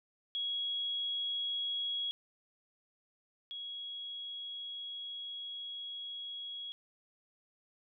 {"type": "tone pair in turn", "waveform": "sine", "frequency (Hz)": [3322, 3322], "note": ["G#7", "G#7"], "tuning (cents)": [0, 0], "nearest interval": "unison", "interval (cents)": 0, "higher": "neither", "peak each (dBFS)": [-33, -40], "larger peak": "first", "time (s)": [[0.35, 2.11], [3.51, 6.72]], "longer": "second", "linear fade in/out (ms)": 0, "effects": []}